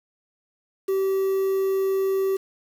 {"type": "tone with quantisation", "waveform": "triangle", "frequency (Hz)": 385.6, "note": "G4", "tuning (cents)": -28, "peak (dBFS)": -18, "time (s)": [0.88, 2.37], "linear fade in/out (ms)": 10, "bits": 7, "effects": []}